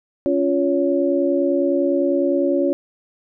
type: tone cluster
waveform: sine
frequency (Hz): 278.9 / 348.8 / 563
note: C#4 / F4 / C#5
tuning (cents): +11 / -2 / +27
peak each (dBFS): -20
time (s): 0.26-2.73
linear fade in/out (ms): 0
effects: none